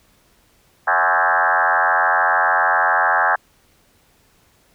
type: tone with frequency modulation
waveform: sine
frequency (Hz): 1200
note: D6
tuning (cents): +37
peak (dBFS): -13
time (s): 0.87-3.36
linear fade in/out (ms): 10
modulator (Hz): 86.9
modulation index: 6
effects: pink hiss -57 dBFS RMS until 4.74 s